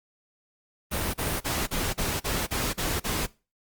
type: noise bursts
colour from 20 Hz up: pink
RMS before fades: -28 dBFS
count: 9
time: 0.91-3.268 s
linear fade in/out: 20 ms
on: 230 ms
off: 36 ms
effects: noise-tail reverb RT60 0.3 s tail -21 dB re dry + Opus 32 kbps